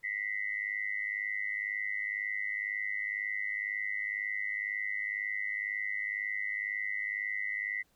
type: tone with amplitude modulation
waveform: sine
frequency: 2000 Hz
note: B6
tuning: 21 cents sharp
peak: -28 dBFS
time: 0.03-7.83 s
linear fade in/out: 20 ms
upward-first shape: sine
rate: 102 Hz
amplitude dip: 95%
effects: pink hiss -71 dBFS RMS until 7.95 s